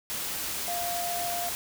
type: tone in noise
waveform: sine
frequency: 698.5 Hz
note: F5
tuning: in tune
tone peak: -31 dBFS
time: 0.68-1.49 s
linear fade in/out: 0 ms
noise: white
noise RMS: -33 dBFS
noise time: 0.1-1.55 s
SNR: -1 dB
effects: none